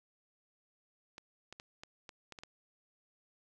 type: clicks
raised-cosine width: 0.2 ms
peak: -30 dBFS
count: 8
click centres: 1.181 / 1.526 / 1.599 / 1.835 / 2.092 / 2.323 / 2.388 / 2.435 s
effects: none